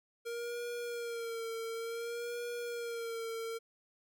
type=tone with vibrato; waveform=square; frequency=466.2 Hz; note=A#4; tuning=in tune; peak=-38 dBFS; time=0.25-3.59 s; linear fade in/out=20 ms; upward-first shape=sine; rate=0.56 Hz; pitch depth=45 cents each way; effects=none